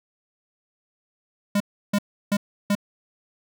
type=tone bursts; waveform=square; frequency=203.1 Hz; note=G#3; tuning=38 cents flat; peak=-19 dBFS; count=4; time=1.55-2.752 s; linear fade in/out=5 ms; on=53 ms; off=330 ms; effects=none